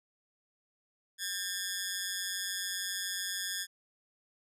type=ring-modulated tone; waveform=10% pulse; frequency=1702 Hz; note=G#6; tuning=42 cents sharp; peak=-22 dBFS; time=1.18-3.67 s; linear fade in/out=50 ms; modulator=93.6 Hz; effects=none